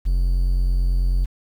triangle tone, 44.62 Hz, F1, 38 cents sharp, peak -14 dBFS, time 0.05-1.26 s, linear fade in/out 20 ms, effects 8-bit

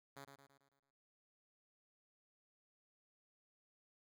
5% pulse tone with echo, 138.59 Hz, C#3, in tune, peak -40 dBFS, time 0.16-0.25 s, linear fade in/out 10 ms, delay 110 ms, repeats 6, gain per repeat -6 dB, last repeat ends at 0.91 s, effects none

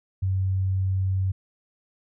sine tone, 94.9 Hz, F#2, 44 cents sharp, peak -21 dBFS, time 0.22-1.32 s, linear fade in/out 10 ms, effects none

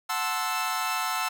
sawtooth chord, F# half-diminished seventh, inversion none, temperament equal, 740 / 880 / 1046.5 / 1318.5 Hz, F#5 / A5 / C6 / E6, 0 / 0 / 0 / 0 cents, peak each -30 / -29 / -30 / -26 dBFS, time 0.09-1.29 s, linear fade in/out 10 ms, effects none

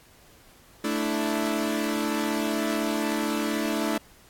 sawtooth chord, A suspended fourth, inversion none, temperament equal, 220 / 293.7 / 329.6 Hz, A3 / D4 / E4, 0 / 0 / 0 cents, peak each -25 / -25 / -26 dBFS, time 0.84-3.98 s, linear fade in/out 5 ms, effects pink hiss -55 dBFS RMS until 4.29 s + AAC 64 kbps

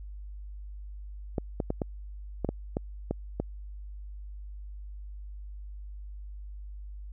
clicks, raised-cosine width 2 ms, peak -15 dBFS, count 9, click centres 1.382 / 1.602 / 1.704 / 1.818 / 2.447 / 2.49 / 2.769 / 3.11 / 3.4 s, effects added 50 Hz sine -39 dBFS peak until 7.12 s

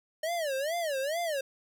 square tone with vibrato, 606 Hz, D#5, 46 cents flat, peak -30 dBFS, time 0.23-1.41 s, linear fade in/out 5 ms, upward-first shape sine, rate 2.3 Hz, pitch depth 240 cents each way, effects none

